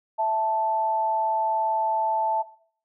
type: tone pair together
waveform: sine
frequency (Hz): 659.3 / 878.8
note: E5 / A5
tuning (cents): 0 / -2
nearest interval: perfect fourth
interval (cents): 498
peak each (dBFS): -26 / -22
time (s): 0.18-2.43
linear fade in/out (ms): 20
effects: noise-tail reverb RT60 0.5 s tail -17 dB re dry